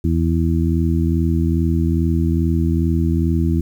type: harmonic tone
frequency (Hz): 82.4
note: E2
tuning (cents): 0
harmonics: 1 / 2 / 3 / 4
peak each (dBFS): -17 / -20 / -22 / -23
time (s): 0.04-3.61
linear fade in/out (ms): 5
effects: 8-bit